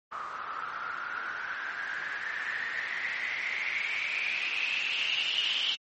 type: noise with low-pass filter sweep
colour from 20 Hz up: blue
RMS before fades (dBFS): -33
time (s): 0.11-5.76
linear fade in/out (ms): 20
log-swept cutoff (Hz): 1200 to 3100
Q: 9.4
effects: MP3 32 kbps